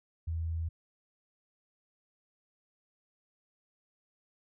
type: tone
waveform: sine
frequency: 82 Hz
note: E2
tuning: 9 cents flat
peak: -31 dBFS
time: 0.27-0.69 s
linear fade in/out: 10 ms
effects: none